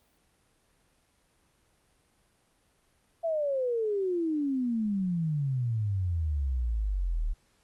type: exponential sweep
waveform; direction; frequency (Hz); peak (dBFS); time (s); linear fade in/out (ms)
sine; down; 677 to 36.24; -26; 3.23-7.34; 20
effects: pink hiss -68 dBFS RMS until 7.63 s + Opus 32 kbps